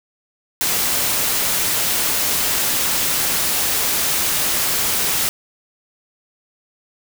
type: noise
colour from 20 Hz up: white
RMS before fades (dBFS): -19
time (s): 0.61-5.29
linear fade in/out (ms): 0
effects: none